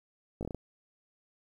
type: slowing click train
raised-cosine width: 2 ms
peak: -24 dBFS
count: 6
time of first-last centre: 0.41-0.547 s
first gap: 18 ms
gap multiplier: 1.21
effects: 10-bit